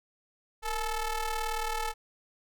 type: ring-modulated tone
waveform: sawtooth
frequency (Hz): 440.2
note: A4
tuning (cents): +1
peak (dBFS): -23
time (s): 0.62-1.94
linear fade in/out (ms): 50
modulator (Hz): 421
effects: none